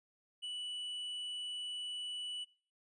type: tone with tanh clipping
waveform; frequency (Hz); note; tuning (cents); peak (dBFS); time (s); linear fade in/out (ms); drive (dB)
sine; 2960; F#7; 0; -40; 0.42-2.45; 20; 5
effects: noise-tail reverb RT60 0.4 s tail -20 dB re dry + resampled to 24000 Hz